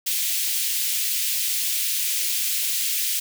white high-pass noise, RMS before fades -24 dBFS, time 0.06-3.2 s, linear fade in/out 10 ms, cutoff 2300 Hz, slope 24 dB/octave, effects none

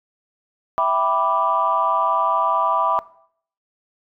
sine chord, E minor seventh, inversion none, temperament equal, 659.3 / 784 / 987.8 / 1174.7 Hz, E5 / G5 / B5 / D6, 0 / 0 / 0 / 0 cents, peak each -22 / -25 / -20 / -20 dBFS, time 0.78-2.99 s, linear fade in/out 0 ms, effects noise-tail reverb RT60 0.6 s tail -19 dB re dry + tanh soft clip ceiling -6 dBFS

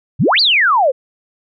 sine exponential two-way sweep, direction up then down, 99.4 to 4814 to 487.4 Hz, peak -9 dBFS, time 0.19-0.92 s, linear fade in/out 20 ms, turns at 0.4 s, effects none

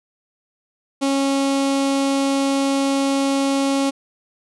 sawtooth tone with notch filter, 274.5 Hz, C#4, 17 cents flat, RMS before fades -19 dBFS, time 1.01-3.91 s, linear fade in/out 20 ms, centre 1700 Hz, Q 1.8, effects resampled to 24000 Hz

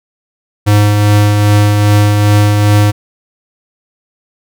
square tone with tremolo, 103.83 Hz, G#2, in tune, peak -5 dBFS, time 0.66-2.92 s, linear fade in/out 20 ms, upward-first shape triangle, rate 2.5 Hz, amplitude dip 35%, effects none

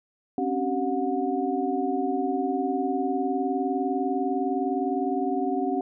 sine tone cluster, 262.8 / 282.6 / 383.5 / 726 Hz, C4 / C#4 / G4 / F#5, +8 / +34 / -38 / -33 cents, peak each -29 dBFS, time 0.38-5.81 s, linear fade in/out 2 ms, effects none

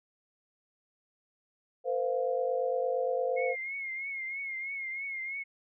sine chord, Bb suspended second, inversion none, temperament equal with one note detuned, 466.2 / 514.9 / 698.5 Hz, Bb4 / C5 / F5, 0 / -28 / 0 cents, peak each -34 / -29 / -35 dBFS, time 1.84-3.56 s, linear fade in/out 50 ms
sine tone with vibrato, 2153 Hz, C7, 49 cents sharp, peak -34 dBFS, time 3.36-5.44 s, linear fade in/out 20 ms, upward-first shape triangle, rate 3.1 Hz, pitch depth 66 cents each way
effects none

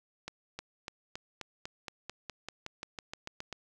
accelerating click train, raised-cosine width 0.2 ms, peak -22 dBFS, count 17, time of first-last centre 0.28-3.527 s, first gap 310 ms, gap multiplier 0.94, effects none

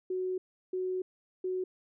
sine tone bursts at uneven times, 370 Hz, F#4, in tune, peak -30 dBFS, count 3, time 0.1-0.38 / 0.73-1.02 / 1.44-1.64 s, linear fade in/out 5 ms, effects none

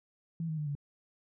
sine tone with pitch steps, 164.81 / 157.37 / 150.26 / 143.48 Hz, E3 / D#3 / D3 / D3, 0 / +20 / +40 / -40 cents, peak -32 dBFS, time 0.4-0.752 s, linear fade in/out 2 ms, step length 88 ms, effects none

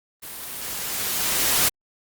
white noise with level ramp, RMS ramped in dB -37 to -18 dBFS, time 0.22-1.69 s, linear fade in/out 10 ms, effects Opus 32 kbps

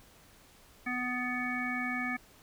harmonic tone, 248.6 Hz, B3, 12 cents sharp, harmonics 1 / 3 / 5 / 7 / 9, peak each -36 / -41 / -41 / -37 / -36 dBFS, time 0.86-2.17 s, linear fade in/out 10 ms, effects pink hiss -59 dBFS RMS until 2.42 s

